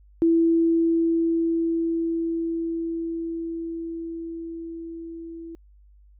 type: tone with level ramp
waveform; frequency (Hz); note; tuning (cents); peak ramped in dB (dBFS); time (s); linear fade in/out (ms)
sine; 331.5; E4; +10; -15 to -35; 0.22-5.55; 0
effects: added 50 Hz sine -50 dBFS peak until 6.19 s